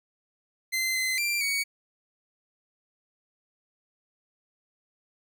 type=tone with pitch steps; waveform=sawtooth; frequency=2068 / 2052 / 2365 / 2243 Hz; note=C7 / C7 / D7 / C#7; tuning=-21 / -34 / +12 / +20 cents; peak=-22 dBFS; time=0.72-1.64 s; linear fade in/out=20 ms; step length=230 ms; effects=none